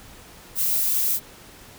violet noise, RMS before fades -22 dBFS, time 0.55-1.2 s, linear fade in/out 50 ms, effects pink hiss -46 dBFS RMS until 1.78 s

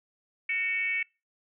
sine tone with frequency modulation, 2238 Hz, C#7, 16 cents sharp, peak -26 dBFS, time 0.49-1.03 s, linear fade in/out 5 ms, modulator 399 Hz, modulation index 0.68, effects noise-tail reverb RT60 0.3 s tail -25 dB re dry

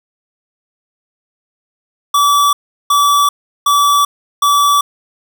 square tone bursts, 1152 Hz, D6, 34 cents flat, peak -9 dBFS, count 4, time 2.14-4.81 s, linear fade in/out 5 ms, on 390 ms, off 370 ms, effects none

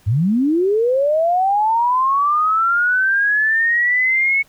sine linear sweep, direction up, 90.6 to 2217 Hz, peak -13 dBFS, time 0.06-4.43 s, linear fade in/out 20 ms, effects pink hiss -53 dBFS RMS until 4.48 s

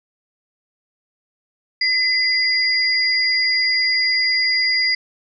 sine tone pair together, 2034 / 4838 Hz, C7 / D#8, -50 / -49 cents, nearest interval octave + minor third, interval 1501 cents, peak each -18 dBFS, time 1.81-4.95 s, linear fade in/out 5 ms, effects none

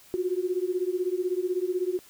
sine beating tone pair, 356 / 372 Hz, F4 / F#4, +33 / +9 cents, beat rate 16 Hz, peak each -28 dBFS, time 0.14-1.99 s, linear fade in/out 0 ms, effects white hiss -54 dBFS RMS until 2.09 s

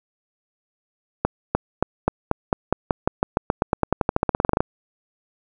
accelerating click train, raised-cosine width 1 ms, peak -3 dBFS, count 28, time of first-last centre 1.25-4.605 s, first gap 300 ms, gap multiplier 0.92, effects none

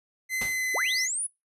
45% pulse tone with pitch glide, 2048 to 2030 Hz, C7 to B6, -38 to +47 cents, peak -26 dBFS, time 0.29-1.09 s, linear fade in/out 50 ms, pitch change -15 cents, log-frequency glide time 0.48-0.64 s
pink noise with exponential decay, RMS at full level -32 dBFS, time 0.41-0.62 s, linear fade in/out 5 ms, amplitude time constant 44 ms
sine linear sweep, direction up, 268.4 to 10470 Hz, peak -27 dBFS, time 0.74-1.27 s, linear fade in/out 10 ms
effects noise-tail reverb RT60 0.2 s tail -22 dB re dry + resampled to 32000 Hz

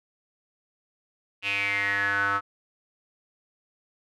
square tone with band-pass filter sweep, 100 Hz, G2, 35 cents sharp, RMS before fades -26 dBFS, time 1.42-2.41 s, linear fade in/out 50 ms, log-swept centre 2700 to 1300 Hz, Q 9, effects none

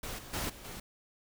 pink noise with level steps, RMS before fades -40 / -48 / -35 / -50 / -44 dBFS, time 0.03-0.8 s, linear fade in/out 5 ms, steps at 0.18 / 0.33 / 0.49 / 0.64 s, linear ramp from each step 10 ms, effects none

